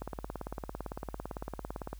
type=click train; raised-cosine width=1 ms; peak=-23 dBFS; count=35; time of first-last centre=0.02-1.93 s; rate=17.8 Hz; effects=added 50 Hz sine -45 dBFS peak until 1.99 s + white hiss -63 dBFS RMS until 1.99 s